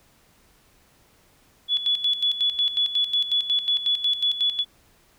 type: tone with tremolo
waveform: sine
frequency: 3415 Hz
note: G#7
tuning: 48 cents sharp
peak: -18 dBFS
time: 1.68-4.65 s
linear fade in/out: 50 ms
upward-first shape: square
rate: 5.5 Hz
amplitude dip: 70%
effects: pink hiss -59 dBFS RMS until 5.18 s